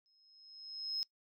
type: tone with exponential growth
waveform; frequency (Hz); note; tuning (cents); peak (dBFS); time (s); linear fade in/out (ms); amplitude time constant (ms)
sine; 5150; E8; -41; -31; 0.06-1.03; 0; 210
effects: noise-tail reverb RT60 0.1 s tail -23 dB re dry + tanh soft clip ceiling -29 dBFS